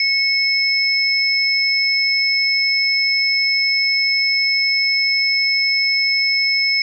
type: tone pair together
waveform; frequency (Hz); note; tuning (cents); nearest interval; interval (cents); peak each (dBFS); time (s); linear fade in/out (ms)
sine; 2198 / 5207; C#7 / E8; -15 / -22; octave + minor third; 1493; -17; 0-6.82; 2
effects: none